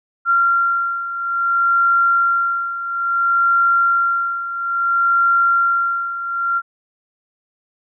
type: beating tone pair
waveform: sine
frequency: 1378 / 1378.59 Hz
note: F6 / F6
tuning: -24 / -23 cents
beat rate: 0.59 Hz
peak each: -20 / -15 dBFS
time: 0.25-6.62 s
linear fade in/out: 50 ms
effects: none